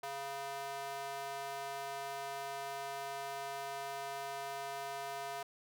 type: tone with high-pass filter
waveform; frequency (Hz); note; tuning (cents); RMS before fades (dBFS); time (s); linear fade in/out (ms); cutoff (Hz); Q
square; 138.59; C#3; 0; -42; 0.03-5.43; 5; 700; 2
effects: none